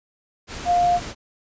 sine tone in noise, 705 Hz, F5, 16 cents sharp, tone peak -15 dBFS, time 0.65-1 s, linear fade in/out 50 ms, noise pink, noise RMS -33 dBFS, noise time 0.47-1.15 s, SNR +15 dB, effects resampled to 16000 Hz

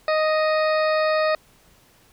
harmonic tone, 622.3 Hz, D#5, in tune, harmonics 1 / 2 / 3 / 4 / 6 / 7 / 8, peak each -19 / -25 / -28 / -33 / -38 / -35 / -41 dBFS, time 0.08-1.35 s, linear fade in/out 2 ms, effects pink hiss -56 dBFS RMS until 2.12 s

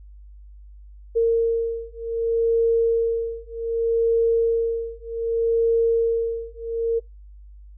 sine beating tone pair, 459.2 / 459.85 Hz, A#4 / A#4, -26 / -24 cents, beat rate 0.65 Hz, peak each -21 / -21 dBFS, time 1.15-7 s, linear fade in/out 20 ms, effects noise-tail reverb RT60 0.2 s tail -23 dB re dry + added 50 Hz sine -41 dBFS peak until 7.77 s

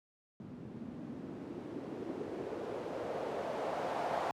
blue noise with low-pass filter sweep, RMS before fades -40 dBFS, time 0.4-4.31 s, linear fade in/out 0 ms, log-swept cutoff 200 to 770 Hz, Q 2.3, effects high-pass 80 Hz 12 dB/octave

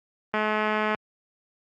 click train, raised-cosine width 0.5 ms, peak -11 dBFS, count 131, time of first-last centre 0.34-0.947 s, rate 214 Hz, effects high-pass 100 Hz 12 dB/octave + Opus 32 kbps

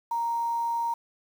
sine tone with quantisation, 932.3 Hz, A#5, in tune, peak -25 dBFS, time 0.11-0.94 s, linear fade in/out 5 ms, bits 8, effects none

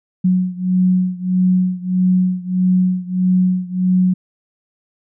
sine beating tone pair, 182.9 / 184.5 Hz, F#3 / F#3, -20 / -5 cents, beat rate 1.6 Hz, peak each -15 / -17 dBFS, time 0.24-4.14 s, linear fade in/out 10 ms, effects none

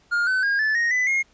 triangle tone with pitch steps, 1415 / 1516.6 / 1625.4 / 1742.1 / 1867.1 / 2001 / 2145 Hz, F6 / F#6 / G#6 / A6 / A#6 / B6 / C7, +22 / +42 / -38 / -18 / +2 / +22 / +42 cents, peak -17 dBFS, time 0.11-1.23 s, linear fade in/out 20 ms, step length 160 ms, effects pink hiss -59 dBFS RMS until 1.33 s + resampled to 16000 Hz

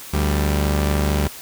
sawtooth tone pair together, 73.42 / 196.01 Hz, D2 / G3, 0 / 0 cents, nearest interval octave + perfect fourth, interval 1700 cents, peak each -14 / -20 dBFS, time 0.13-1.28 s, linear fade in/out 10 ms, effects white hiss -37 dBFS RMS until 1.41 s

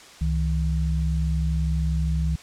sine tone pair together, 67.83 / 160.3 Hz, C#2 / E3, -37 / -48 cents, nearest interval octave + minor third, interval 1489 cents, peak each -22 / -25 dBFS, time 0.21-2.36 s, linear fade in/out 5 ms, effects white hiss -46 dBFS RMS until 2.42 s + low-pass 7000 Hz 12 dB/octave

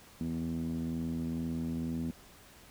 5% pulse tone with low-pass filter, 82.1 Hz, E2, 6 cents flat, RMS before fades -35 dBFS, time 0.21-2.11 s, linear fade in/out 0 ms, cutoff 220 Hz, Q 5.4, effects pink hiss -56 dBFS RMS until 2.7 s

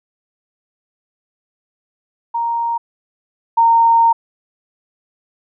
sine tone pair in turn, 932.3 / 921.1 Hz, A#5 / A#5, 0 / -21 cents, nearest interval unison, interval 21 cents, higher first, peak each -16 / -8 dBFS, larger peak second, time 2.34-2.78 / 3.57-4.13 s, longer second, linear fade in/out 10 ms, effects none

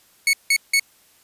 sawtooth tone bursts, 2212 Hz, C#7, 4 cents flat, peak -11 dBFS, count 3, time 0.27-0.796 s, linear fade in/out 2 ms, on 62 ms, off 170 ms, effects white hiss -56 dBFS RMS until 1.23 s + resampled to 32000 Hz

